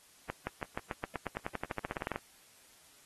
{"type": "accelerating click train", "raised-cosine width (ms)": 0.5, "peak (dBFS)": -20, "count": 21, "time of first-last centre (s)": [0.3, 2.16], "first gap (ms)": 170, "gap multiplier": 0.93, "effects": ["white hiss -61 dBFS RMS until 3.05 s", "AAC 32 kbps"]}